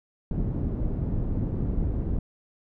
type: low-pass noise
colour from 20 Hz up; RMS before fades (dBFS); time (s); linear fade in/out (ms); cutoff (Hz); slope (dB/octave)
pink; -27; 0.31-2.19; 2; 250; 12
effects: none